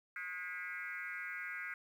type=tone with frequency modulation; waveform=sine; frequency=1803 Hz; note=A6; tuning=42 cents sharp; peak=-40 dBFS; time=0.16-1.74 s; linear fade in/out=2 ms; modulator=181 Hz; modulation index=2.5; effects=11-bit